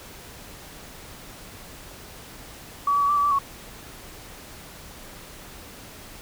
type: tone with pitch steps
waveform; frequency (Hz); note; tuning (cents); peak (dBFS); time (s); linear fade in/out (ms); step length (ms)
sine; 1138 / 1145 / 1133 / 1170 / 1146 / 1162 / 1109; C#6 / D6 / C#6 / D6 / D6 / D6 / C#6; +45 / -44 / +37 / -7 / -43 / -19 / 0; -18; 2.87-3.388; 5; 74
effects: pink hiss -43 dBFS RMS until 6.21 s